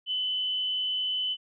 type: tone with amplitude modulation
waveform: sine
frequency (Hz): 3015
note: F#7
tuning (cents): +32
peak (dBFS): -25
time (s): 0.06-1.37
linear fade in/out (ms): 50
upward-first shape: sine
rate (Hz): 193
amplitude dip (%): 30
effects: none